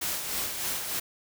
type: noise with tremolo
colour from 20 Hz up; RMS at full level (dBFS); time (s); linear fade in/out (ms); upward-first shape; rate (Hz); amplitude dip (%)
white; -30; 0.01-1; 10; sine; 3.3; 45
effects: none